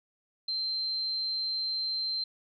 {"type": "tone", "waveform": "sine", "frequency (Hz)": 4127, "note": "C8", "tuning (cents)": -25, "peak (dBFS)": -29, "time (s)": [0.48, 2.24], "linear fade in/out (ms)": 5, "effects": []}